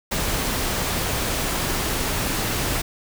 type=noise; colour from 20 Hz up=pink; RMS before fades=-24 dBFS; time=0.11-2.82 s; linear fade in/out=10 ms; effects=none